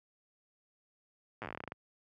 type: slowing click train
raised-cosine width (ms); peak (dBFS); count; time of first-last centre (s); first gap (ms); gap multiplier
0.5; -25; 15; 1.42-1.721; 8; 1.14
effects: high-pass 80 Hz 12 dB/octave